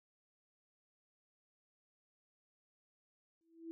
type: tone with exponential growth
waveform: sine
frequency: 329.6 Hz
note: E4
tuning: in tune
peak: -40 dBFS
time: 3.41-3.71 s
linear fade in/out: 0 ms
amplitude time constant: 64 ms
effects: none